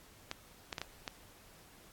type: clicks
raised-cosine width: 0.2 ms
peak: -20 dBFS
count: 5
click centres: 0.314 / 0.728 / 0.782 / 0.816 / 1.078 s
effects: pink hiss -59 dBFS RMS until 1.92 s + AAC 64 kbps